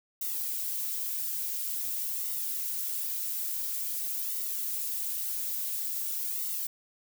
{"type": "noise with flanger", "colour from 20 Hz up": "violet", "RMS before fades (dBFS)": -33, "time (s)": [0.21, 6.67], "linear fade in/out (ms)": 5, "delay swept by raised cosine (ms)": [1.2, 5.5], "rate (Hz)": 0.48, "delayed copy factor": -0.65, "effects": []}